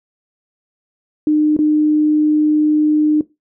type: tone with dropouts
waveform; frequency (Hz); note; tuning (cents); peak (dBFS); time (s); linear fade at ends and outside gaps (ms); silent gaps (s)
sine; 303.6; D#4; -42; -10; 1.27-3.21; 2; 1.566-1.589
effects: noise-tail reverb RT60 0.2 s tail -18 dB re dry